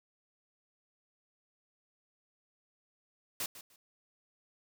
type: noise with echo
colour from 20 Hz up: white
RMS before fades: -36 dBFS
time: 3.4-3.46 s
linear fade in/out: 2 ms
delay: 150 ms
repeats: 2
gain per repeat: -14 dB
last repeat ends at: 3.76 s
effects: none